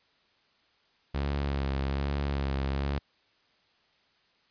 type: tone with vibrato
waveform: sawtooth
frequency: 69.3 Hz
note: C#2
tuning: in tune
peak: -24 dBFS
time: 1.14-2.99 s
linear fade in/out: 10 ms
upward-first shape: sine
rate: 1.2 Hz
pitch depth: 38 cents each way
effects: white hiss -67 dBFS RMS until 4.5 s + resampled to 11025 Hz